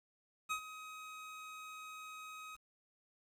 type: tone with ADSR envelope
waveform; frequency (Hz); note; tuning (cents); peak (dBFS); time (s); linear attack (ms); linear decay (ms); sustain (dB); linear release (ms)
25% pulse; 1263; D#6; +26; -30; 0.49-2.57; 24; 85; -14; 27
effects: low-pass 11000 Hz 12 dB/octave + 10-bit

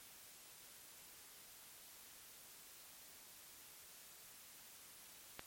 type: click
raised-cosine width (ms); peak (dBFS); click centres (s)
0.3; -29; 5.394
effects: white hiss -59 dBFS RMS until 5.46 s + MP3 64 kbps

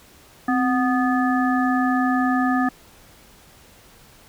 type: harmonic tone with a mistuned harmonic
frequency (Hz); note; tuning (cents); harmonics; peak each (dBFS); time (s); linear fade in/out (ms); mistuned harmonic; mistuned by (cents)
246.9; B3; 0; 1 / 3 / 5 / 7; -19 / -24 / -26 / -27; 0.48-2.69; 5; 1; +78
effects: pink hiss -50 dBFS RMS until 4.28 s

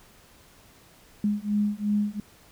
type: beating tone pair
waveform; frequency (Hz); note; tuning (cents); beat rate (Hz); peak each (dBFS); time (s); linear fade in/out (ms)
sine; 206.1 / 208.9; G#3 / G#3; -13 / +10; 2.8; -26; 1.24-2.2; 2
effects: pink hiss -55 dBFS RMS until 2.51 s

